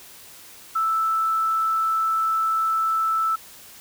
sine tone, 1318.5 Hz, E6, in tune, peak -19 dBFS, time 0.75-3.36 s, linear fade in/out 10 ms, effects white hiss -45 dBFS RMS until 3.8 s

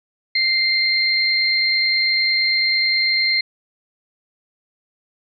sine tone pair together, 2093 / 4182 Hz, C7 / C8, 0 / -2 cents, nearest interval octave, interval 1198 cents, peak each -18 / -18 dBFS, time 0.35-3.41 s, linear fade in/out 5 ms, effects none

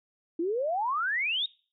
sine exponential sweep, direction up, 319 to 3794 Hz, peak -26 dBFS, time 0.39-1.46 s, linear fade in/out 5 ms, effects noise-tail reverb RT60 0.4 s tail -23 dB re dry

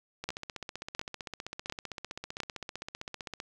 two click trains, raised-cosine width 0.2 ms, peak -21 / -15 dBFS, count 50 / 4, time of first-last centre 0.24-3.401 / 0.29-2.403 s, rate 15.5 / 1.42 Hz, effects none

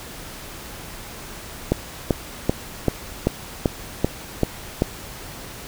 click train, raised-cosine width 2 ms, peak -3 dBFS, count 9, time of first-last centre 1.72-4.821 s, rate 2.58 Hz, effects pink hiss -37 dBFS RMS until 5.67 s

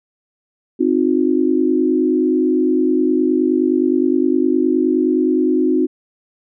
sine chord, C diminished, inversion none, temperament equal with one note detuned, 261.6 / 311.1 / 360.9 Hz, C4 / Eb4 / Gb4, 0 / 0 / -43 cents, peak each -17 dBFS, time 0.79-5.87 s, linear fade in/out 20 ms, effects none

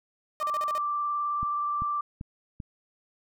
sawtooth tone bursts, 614 Hz, D#5, 23 cents flat, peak -31 dBFS, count 6, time 0.4-0.78 s, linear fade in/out 0 ms, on 30 ms, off 40 ms
sine tone with vibrato, 1174.7 Hz, D6, in tune, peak -26 dBFS, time 0.41-2.01 s, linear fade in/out 5 ms, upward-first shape square, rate 19 Hz, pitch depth 10 cents each way
click train, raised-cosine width 5 ms, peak -24 dBFS, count 4, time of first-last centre 1.43-2.602 s, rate 2.56 Hz
effects none

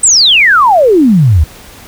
sine exponential sweep, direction down, 8400 to 70.3 Hz, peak -3 dBFS, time 0.03-1.44 s, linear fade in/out 5 ms, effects pink hiss -34 dBFS RMS until 1.87 s

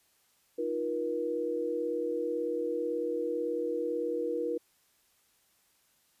sine chord, Eb suspended second, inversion none, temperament equal with one note detuned, 311.1 / 349.2 / 478.2 Hz, Eb4 / F4 / Bb4, 0 / 0 / +44 cents, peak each -37 / -36 / -31 dBFS, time 0.58-4.58 s, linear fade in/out 10 ms, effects white hiss -69 dBFS RMS until 6.2 s + resampled to 32000 Hz

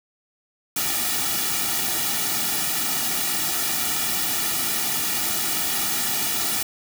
white noise with comb filter, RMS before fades -24 dBFS, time 0.76-6.63 s, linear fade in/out 5 ms, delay 1.9 ms, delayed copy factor -0.95, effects none

